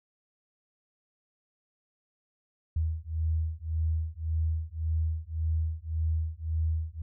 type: beating tone pair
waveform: sine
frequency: 79.2 / 81 Hz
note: D#2 / E2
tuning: +31 / -30 cents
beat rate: 1.8 Hz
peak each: -30 / -30 dBFS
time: 2.76-7.02 s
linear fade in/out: 5 ms
effects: none